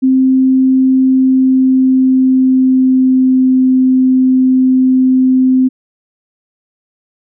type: tone with pitch glide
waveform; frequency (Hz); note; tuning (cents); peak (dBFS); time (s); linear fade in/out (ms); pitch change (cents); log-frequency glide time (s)
sine; 261.6 to 258.4; C4 to C4; 0 to -21; -6; 0.02-5.69; 20; -21; 1.03-3.62
effects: none